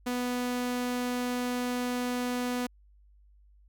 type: tone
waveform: sawtooth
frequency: 246.9 Hz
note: B3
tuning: in tune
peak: -25 dBFS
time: 0.06-2.67 s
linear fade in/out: 10 ms
effects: added 50 Hz sine -56 dBFS peak until 3.68 s